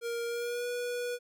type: tone with pitch glide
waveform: square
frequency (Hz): 468.7 to 486.6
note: A#4 to B4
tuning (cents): +9 to -26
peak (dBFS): -33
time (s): 0.01-1.19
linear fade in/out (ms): 50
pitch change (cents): +65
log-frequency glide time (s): 0.26-0.67
effects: none